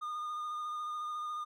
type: tone with vibrato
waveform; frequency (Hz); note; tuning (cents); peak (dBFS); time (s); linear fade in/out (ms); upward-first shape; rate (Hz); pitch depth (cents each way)
triangle; 1220; D#6; -34; -34; 0.01-1.45; 20; sine; 14; 19
effects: none